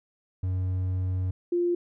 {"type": "tone pair in turn", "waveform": ["triangle", "sine"], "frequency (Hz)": [92.5, 349.2], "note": ["F#2", "F4"], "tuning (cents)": [0, 0], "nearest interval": "octave + major seventh", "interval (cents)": 2300, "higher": "second", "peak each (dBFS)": [-23, -22], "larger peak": "second", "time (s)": [[0.43, 1.31], [1.52, 1.75]], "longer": "first", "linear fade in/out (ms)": 5, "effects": []}